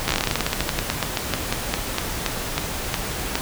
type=slowing click train; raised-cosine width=0.2 ms; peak=-3 dBFS; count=29; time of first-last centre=0.08-3.355 s; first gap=12 ms; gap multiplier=1.14; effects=pink hiss -28 dBFS RMS until 3.41 s